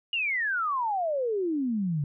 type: exponential sweep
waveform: sine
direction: down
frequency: 2900 to 138.8 Hz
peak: -25 dBFS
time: 0.13-2.04 s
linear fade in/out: 2 ms
effects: none